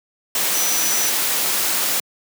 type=tone in noise; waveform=sine; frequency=5920 Hz; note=F#8; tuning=in tune; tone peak=-22 dBFS; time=0.54-1.1 s; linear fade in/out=2 ms; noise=white; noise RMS=-20 dBFS; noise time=0.35-2 s; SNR=-5 dB; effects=high-pass 200 Hz 12 dB/octave